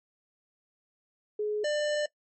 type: tone pair in turn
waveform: sine / square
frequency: 421.4 / 595.9 Hz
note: G#4 / D5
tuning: +25 / +25 cents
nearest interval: tritone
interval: 600 cents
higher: second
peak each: -27 dBFS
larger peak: neither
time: 1.39-1.64 / 1.64-2.06 s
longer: second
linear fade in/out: 5 ms
effects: noise-tail reverb RT60 0.1 s tail -21 dB re dry + MP3 32 kbps